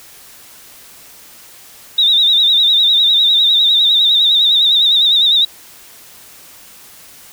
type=tone with vibrato; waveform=sine; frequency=3714 Hz; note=A#7; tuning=7 cents flat; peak=-8 dBFS; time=1.98-5.45 s; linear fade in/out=5 ms; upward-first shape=sine; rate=9.9 Hz; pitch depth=80 cents each way; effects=white hiss -40 dBFS RMS until 7.32 s